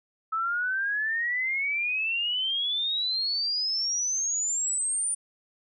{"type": "exponential sweep", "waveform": "sine", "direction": "up", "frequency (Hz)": [1296, 9370], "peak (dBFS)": -25, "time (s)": [0.32, 5.15], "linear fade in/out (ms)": 10, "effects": []}